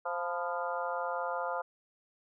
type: harmonic tone with a mistuned harmonic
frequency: 174.61 Hz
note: F3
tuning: in tune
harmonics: 3 / 4 / 5 / 6 / 7 / 8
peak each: -37 / -38 / -39 / -40 / -40 / -41 dBFS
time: 0.05-1.62 s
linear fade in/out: 10 ms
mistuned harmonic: 6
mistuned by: -70 cents
effects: none